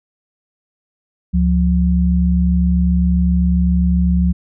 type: tone pair together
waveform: sine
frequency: 70.8 / 178.4 Hz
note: C#2 / F3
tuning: +37 / +37 cents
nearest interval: octave + major third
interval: 1600 cents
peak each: -14 dBFS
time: 1.33-4.33 s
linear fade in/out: 20 ms
effects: none